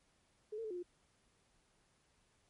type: tone with pitch steps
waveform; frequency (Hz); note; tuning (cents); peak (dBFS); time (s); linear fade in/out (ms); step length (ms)
sine; 425.5 / 453.7 / 433.3 / 357.8 / 353.4; G#4 / A#4 / A4 / F4 / F4; +42 / -47 / -27 / +42 / +21; -40; 0.52-0.83; 10; 62
effects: pink hiss -74 dBFS RMS until 2.49 s + MP3 48 kbps

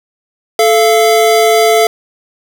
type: tone pair together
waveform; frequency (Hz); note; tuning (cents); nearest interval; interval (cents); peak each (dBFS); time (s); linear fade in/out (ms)
square; 436.9 / 686; A4 / F5; -12 / -31; minor sixth; 781; -10; 0.59-1.87; 2
effects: none

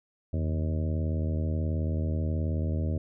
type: harmonic tone with a mistuned harmonic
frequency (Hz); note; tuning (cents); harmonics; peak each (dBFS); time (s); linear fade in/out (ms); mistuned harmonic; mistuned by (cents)
78.6; D#2; +18; 1 / 2 / 3 / 4 / 5 / 6 / 7 / 8; -27 / -34 / -36 / -40 / -44 / -46 / -43 / -45; 0.33-2.98; 5; 1; +140
effects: none

